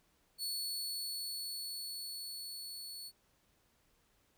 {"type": "tone with level ramp", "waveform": "sawtooth", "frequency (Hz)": 4416, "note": "C#8", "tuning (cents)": -7, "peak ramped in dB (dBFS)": [-33, -42], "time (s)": [0.38, 3.12], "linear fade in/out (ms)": 50, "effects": ["pink hiss -73 dBFS RMS until 4.37 s"]}